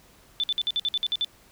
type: tone bursts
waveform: sine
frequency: 3520 Hz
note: A7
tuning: in tune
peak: -22 dBFS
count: 10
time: 0.4-1.246 s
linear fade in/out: 0 ms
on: 36 ms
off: 54 ms
effects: pink hiss -56 dBFS RMS until 1.51 s